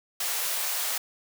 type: high-pass noise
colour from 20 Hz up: white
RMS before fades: -29 dBFS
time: 0.2-0.98 s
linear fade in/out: 5 ms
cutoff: 510 Hz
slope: 24 dB/octave
effects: none